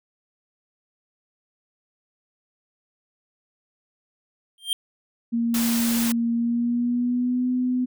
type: tone with exponential growth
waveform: square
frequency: 3179 Hz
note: G7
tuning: 24 cents sharp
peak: -18 dBFS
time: 4.58-4.73 s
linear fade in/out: 1 ms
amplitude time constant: 31 ms
type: tone with pitch glide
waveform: sine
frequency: 233.1 to 251.3 Hz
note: A#3 to B3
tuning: 0 to +30 cents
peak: -20 dBFS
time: 5.32-7.86 s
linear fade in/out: 20 ms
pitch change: +130 cents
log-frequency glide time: 6.33-7.49 s
type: noise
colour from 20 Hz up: white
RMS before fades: -28 dBFS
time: 5.54-6.12 s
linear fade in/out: 2 ms
effects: none